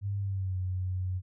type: tone with pitch glide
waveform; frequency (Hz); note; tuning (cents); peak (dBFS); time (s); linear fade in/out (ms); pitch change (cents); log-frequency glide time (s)
sine; 100 to 92.23; G2 to F#2; +35 to -5; -29; 0.01-1.22; 50; -140; 0.19-0.57
effects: none